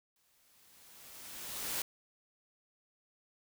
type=noise with exponential growth; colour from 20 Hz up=white; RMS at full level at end=-35 dBFS; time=0.16-1.82 s; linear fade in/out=2 ms; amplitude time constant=360 ms; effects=none